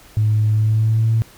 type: tone with pitch glide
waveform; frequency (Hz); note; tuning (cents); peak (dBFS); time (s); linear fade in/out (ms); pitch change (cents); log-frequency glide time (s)
sine; 107.5 to 112.58; A2 to A2; -40 to +40; -12; 0.17-1.22; 0; +80; 0.52-1.11
effects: tanh soft clip ceiling -8 dBFS + pink hiss -46 dBFS RMS until 1.37 s